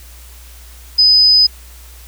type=tone; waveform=sine; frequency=5010 Hz; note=D#8; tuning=11 cents sharp; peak=-6 dBFS; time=0.98-1.47 s; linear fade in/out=10 ms; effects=added 60 Hz sine -36 dBFS peak until 2.07 s + white hiss -42 dBFS RMS until 2.07 s